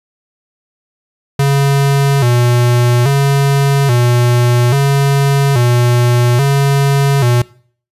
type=tone with vibrato; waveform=square; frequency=130 Hz; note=C3; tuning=11 cents flat; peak=-9 dBFS; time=1.39-7.42 s; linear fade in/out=5 ms; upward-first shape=square; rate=0.6 Hz; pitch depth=120 cents each way; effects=noise-tail reverb RT60 0.5 s tail -21 dB re dry + resampled to 32000 Hz